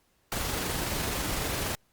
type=noise with amplitude modulation; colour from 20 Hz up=pink; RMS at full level=-30 dBFS; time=0.32-1.75 s; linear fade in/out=0 ms; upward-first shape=sine; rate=23.9 Hz; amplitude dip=25%; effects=pink hiss -69 dBFS RMS until 1.92 s + Opus 48 kbps